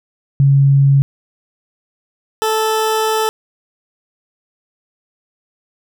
sine / 20% pulse tone pair in turn, 138.59 / 438.2 Hz, C#3 / A4, 0 / -7 cents, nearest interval octave + minor sixth, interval 1993 cents, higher second, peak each -7 / -9 dBFS, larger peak first, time 0.4-1.02 / 2.42-3.29 s, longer second, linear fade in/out 0 ms, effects none

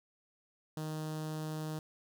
sawtooth tone with notch filter, 155.56 Hz, D#3, in tune, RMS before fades -39 dBFS, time 0.77-1.79 s, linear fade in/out 2 ms, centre 2200 Hz, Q 1.3, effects none

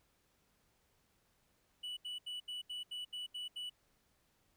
triangle tone bursts, 2957 Hz, F#7, 2 cents flat, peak -39 dBFS, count 9, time 1.83-3.698 s, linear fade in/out 10 ms, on 140 ms, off 76 ms, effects pink hiss -75 dBFS RMS until 4.56 s

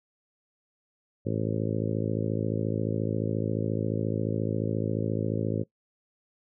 harmonic tone, 54.3 Hz, A1, 22 cents flat, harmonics 2 / 3 / 4 / 5 / 6 / 7 / 8 / 9 / 10, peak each -31 / -33 / -34 / -35 / -36 / -36 / -37 / -38 / -38 dBFS, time 1.25-5.64 s, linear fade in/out 20 ms, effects noise-tail reverb RT60 0.1 s tail -19 dB re dry

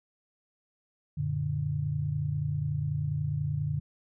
sine chord, Gb augmented, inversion none, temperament equal, 92.5 / 116.54 / 146.83 Hz, Gb2 / Bb2 / D3, 0 / 0 / 0 cents, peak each -35 / -35 / -29 dBFS, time 1.17-3.8 s, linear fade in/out 10 ms, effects none

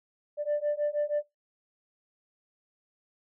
sine beating tone pair, 587.3 / 593.6 Hz, D5 / D5, 0 / +18 cents, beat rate 6.3 Hz, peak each -28 dBFS, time 0.37-1.23 s, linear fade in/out 50 ms, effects noise-tail reverb RT60 0.2 s tail -21 dB re dry + tanh soft clip ceiling -22 dBFS

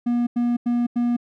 triangle tone bursts, 240 Hz, B3, 49 cents flat, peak -16 dBFS, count 4, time 0.06-1.167 s, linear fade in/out 10 ms, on 210 ms, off 89 ms, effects none

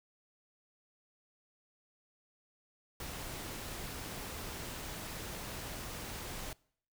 pink noise, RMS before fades -43 dBFS, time 3-6.53 s, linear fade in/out 2 ms, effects noise-tail reverb RT60 0.6 s tail -24 dB re dry

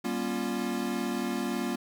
square chord, G half-diminished seventh, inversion none, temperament equal with one note detuned, 196 / 239.2 / 277.2 / 349.2 Hz, G3 / Bb3 / Db4 / F4, 0 / +45 / 0 / 0 cents, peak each -37 / -33 / -37 / -36 dBFS, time 0.04-1.76 s, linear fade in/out 10 ms, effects 11-bit

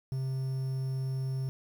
triangle tone with quantisation, 132.2 Hz, C3, 18 cents sharp, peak -28 dBFS, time 0.12-1.49 s, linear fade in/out 0 ms, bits 9, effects none

